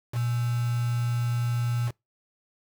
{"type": "tone with quantisation", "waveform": "sine", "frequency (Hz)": 119.7, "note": "A#2", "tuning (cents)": 46, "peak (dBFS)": -24, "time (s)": [0.12, 1.92], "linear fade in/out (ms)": 50, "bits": 6, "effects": ["noise-tail reverb RT60 0.2 s tail -25 dB re dry"]}